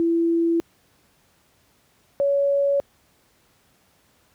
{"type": "tone pair in turn", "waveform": "sine", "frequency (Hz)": [334.7, 561.6], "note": ["E4", "C#5"], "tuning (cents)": [26, 22], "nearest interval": "major sixth", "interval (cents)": 896, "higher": "second", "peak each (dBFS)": -17, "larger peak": "neither", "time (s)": [[0, 0.6], [2.2, 2.8]], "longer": "neither", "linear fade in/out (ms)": 0, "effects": ["pink hiss -61 dBFS RMS until 4.34 s", "high-pass 60 Hz 12 dB/octave"]}